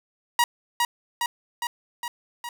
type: tone with echo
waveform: sawtooth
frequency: 955 Hz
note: A#5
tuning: 42 cents sharp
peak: -13 dBFS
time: 0.39-0.44 s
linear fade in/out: 2 ms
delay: 410 ms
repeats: 5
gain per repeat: -3 dB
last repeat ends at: 2.49 s
effects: 9-bit